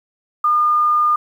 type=tone; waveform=sine; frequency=1213 Hz; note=D#6; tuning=44 cents flat; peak=-12 dBFS; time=0.44-1.16 s; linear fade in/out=5 ms; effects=8-bit